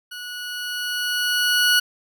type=tone with level ramp; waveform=20% pulse; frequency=1465 Hz; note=F#6; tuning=18 cents flat; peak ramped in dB=-28 to -9 dBFS; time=0.11-1.8 s; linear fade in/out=10 ms; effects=none